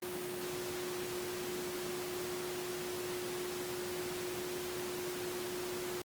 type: tone in noise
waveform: sine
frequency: 360.3 Hz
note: F#4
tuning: 46 cents flat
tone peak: -39 dBFS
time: 0.02-6.02 s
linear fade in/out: 5 ms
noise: pink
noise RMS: -42 dBFS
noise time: 0.02-6.02 s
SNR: 0 dB
effects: high-pass 150 Hz 12 dB/octave + Opus 32 kbps